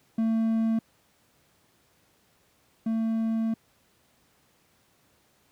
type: tone pair in turn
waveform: triangle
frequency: 224.3 / 224.3 Hz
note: A3 / A3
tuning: +34 / +34 cents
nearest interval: unison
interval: 0 cents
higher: neither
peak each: -20 / -22 dBFS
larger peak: first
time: 0.18-0.79 / 2.86-3.54 s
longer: second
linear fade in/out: 5 ms
effects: pink hiss -65 dBFS RMS until 5.51 s + high-pass 80 Hz 12 dB/octave